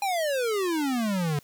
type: exponential sweep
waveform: square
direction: down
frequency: 823 to 141.2 Hz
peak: -25 dBFS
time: 0.02-1.39 s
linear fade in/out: 2 ms
effects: white hiss -57 dBFS RMS until 1.43 s